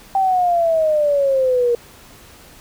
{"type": "exponential sweep", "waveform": "sine", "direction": "down", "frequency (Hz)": [784, 471.1], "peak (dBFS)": -13, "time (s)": [0.15, 1.75], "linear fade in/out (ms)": 2, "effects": ["pink hiss -44 dBFS RMS until 2.6 s"]}